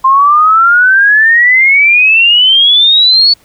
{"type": "exponential sweep", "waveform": "sine", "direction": "up", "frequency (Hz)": [1046.5, 4478], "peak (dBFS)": -3, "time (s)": [0.04, 3.34], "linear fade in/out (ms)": 10, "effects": ["pink hiss -47 dBFS RMS until 3.44 s"]}